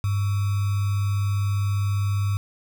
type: tone with sample-and-hold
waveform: sine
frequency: 100 Hz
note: G2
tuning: 35 cents sharp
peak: -20 dBFS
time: 0.04-2.37 s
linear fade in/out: 0 ms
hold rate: 1225 Hz
effects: none